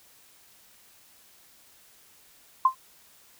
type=tone with exponential decay; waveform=sine; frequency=1045 Hz; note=C6; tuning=2 cents flat; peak=-12 dBFS; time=2.65-2.75 s; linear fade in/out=5 ms; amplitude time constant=21 ms; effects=white hiss -57 dBFS RMS until 3.39 s